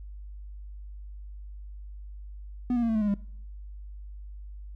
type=tone with pitch steps; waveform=triangle; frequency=246.9 / 238.6 / 230.6 / 222.9 / 215.4 / 208.2 / 201.2 Hz; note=B3 / A#3 / A#3 / A3 / A3 / G#3 / G3; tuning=0 / +41 / -19 / +23 / -37 / +5 / +45 cents; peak=-21 dBFS; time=2.7-3.141 s; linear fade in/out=2 ms; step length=63 ms; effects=noise-tail reverb RT60 0.6 s tail -21 dB re dry + added 50 Hz sine -39 dBFS peak until 4.75 s